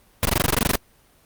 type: noise bursts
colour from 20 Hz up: pink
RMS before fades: -18 dBFS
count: 13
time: 0.23-0.756 s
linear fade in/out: 0 ms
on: 22 ms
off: 20 ms
effects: pink hiss -57 dBFS RMS until 1.25 s + Opus 32 kbps